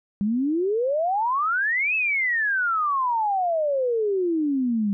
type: exponential two-way sweep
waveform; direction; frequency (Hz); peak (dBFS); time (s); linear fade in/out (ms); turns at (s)
sine; up then down; 196 to 2637 to 196; -20; 0.21-4.93; 0; 1.95
effects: none